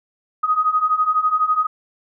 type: beating tone pair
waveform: sine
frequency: 1244.5 / 1256.5 Hz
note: D#6 / D#6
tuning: 0 / +17 cents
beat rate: 12 Hz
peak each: -20 / -17 dBFS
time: 0.43-1.67 s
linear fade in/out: 10 ms
effects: none